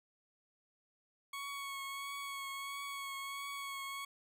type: tone with vibrato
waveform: 20% pulse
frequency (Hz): 1108.7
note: C#6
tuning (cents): 0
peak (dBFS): -36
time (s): 1.33-4.05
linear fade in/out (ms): 5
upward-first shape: triangle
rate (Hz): 1.5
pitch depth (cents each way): 24
effects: none